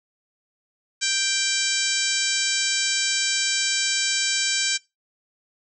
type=harmonic tone; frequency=784 Hz; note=G5; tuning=in tune; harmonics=2 / 3 / 4 / 5 / 6 / 7 / 8 / 9 / 10; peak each=-30 / -30 / -30 / -30 / -30 / -30 / -30 / -30 / -30 dBFS; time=1.01-4.78 s; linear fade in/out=20 ms; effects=noise-tail reverb RT60 0.2 s tail -20 dB re dry